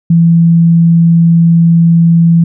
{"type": "tone", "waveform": "sine", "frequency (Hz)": 167.5, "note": "E3", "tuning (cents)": 28, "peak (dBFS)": -3, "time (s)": [0.1, 2.44], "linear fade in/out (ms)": 5, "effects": []}